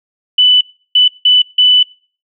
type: tone bursts at uneven times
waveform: sine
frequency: 2989 Hz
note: F#7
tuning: 17 cents sharp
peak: -5 dBFS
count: 4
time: 0.38-0.61 / 0.95-1.08 / 1.25-1.42 / 1.58-1.83 s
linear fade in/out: 5 ms
effects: noise-tail reverb RT60 0.4 s tail -22 dB re dry